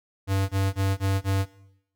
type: tone bursts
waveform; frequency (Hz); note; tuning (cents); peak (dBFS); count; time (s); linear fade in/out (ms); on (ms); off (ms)
square; 97.1; G2; -16; -22; 5; 0.27-1.458; 50; 220; 22
effects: noise-tail reverb RT60 0.8 s tail -19 dB re dry